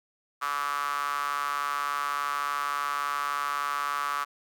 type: tone with high-pass filter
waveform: sawtooth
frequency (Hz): 143.5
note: D3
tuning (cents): -40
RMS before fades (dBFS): -30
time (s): 0.41-4.25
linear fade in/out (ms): 20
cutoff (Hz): 1200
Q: 8.6
effects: none